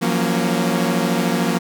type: chord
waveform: sawtooth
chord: Gb major seventh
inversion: third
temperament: equal with one note detuned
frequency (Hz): 171.52 / 185 / 233.1 / 277.2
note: F3 / Gb3 / Bb3 / Db4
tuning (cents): -31 / 0 / 0 / 0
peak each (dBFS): -18 / -19 / -17 / -22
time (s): 0.01-1.59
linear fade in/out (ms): 20
effects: none